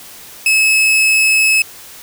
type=tone; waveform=40% pulse; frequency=2587 Hz; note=E7; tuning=33 cents flat; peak=-8 dBFS; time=0.46-1.62 s; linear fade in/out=2 ms; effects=white hiss -36 dBFS RMS until 2.02 s